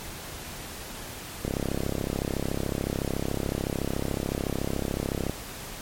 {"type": "click train", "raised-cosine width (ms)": 2, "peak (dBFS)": -14, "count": 131, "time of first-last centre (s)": [1.45, 5.296], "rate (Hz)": 33.8, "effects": ["pink hiss -39 dBFS RMS until 5.81 s", "MP3 64 kbps"]}